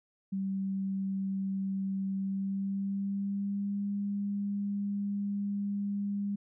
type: tone with pitch glide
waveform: sine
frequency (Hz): 193.5 to 201.7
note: G3 to G3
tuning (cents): -22 to +50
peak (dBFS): -30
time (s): 0.32-6.36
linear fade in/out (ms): 10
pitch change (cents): +72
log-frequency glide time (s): 2.15-3.85
effects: none